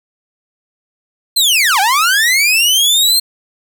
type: linear two-way sweep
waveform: sawtooth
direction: down then up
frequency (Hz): 4223 to 743 to 4223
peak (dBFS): -6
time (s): 1.36-3.2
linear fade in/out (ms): 10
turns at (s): 1.8
effects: none